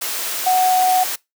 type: tone in noise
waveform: sine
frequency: 740 Hz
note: F#5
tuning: in tune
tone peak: -12 dBFS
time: 0.46-1.04 s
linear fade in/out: 10 ms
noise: white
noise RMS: -24 dBFS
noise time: 0.01-1.16 s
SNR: +9 dB
effects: noise-tail reverb RT60 0.2 s tail -23 dB re dry + high-pass 400 Hz 12 dB/octave